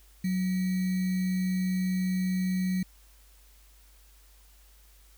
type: tone with sample-and-hold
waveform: sine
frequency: 185 Hz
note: F#3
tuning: in tune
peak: -25 dBFS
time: 0.24-2.83 s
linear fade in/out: 5 ms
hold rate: 2100 Hz
effects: added 50 Hz sine -55 dBFS peak until 5.17 s + white hiss -61 dBFS RMS until 5.17 s